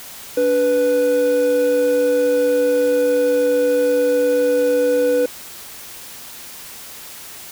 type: tone pair together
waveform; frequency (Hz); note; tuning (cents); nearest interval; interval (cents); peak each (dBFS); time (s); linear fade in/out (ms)
triangle; 287.6 / 494.2; D4 / B4; -36 / +1; major sixth; 937; -21 / -12; 0.37-5.26; 5
effects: white hiss -36 dBFS RMS until 7.51 s